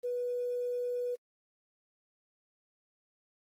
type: tone with quantisation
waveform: sine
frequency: 489.9 Hz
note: B4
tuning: 14 cents flat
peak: -31 dBFS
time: 0.03-1.16 s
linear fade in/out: 20 ms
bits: 10
effects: AAC 48 kbps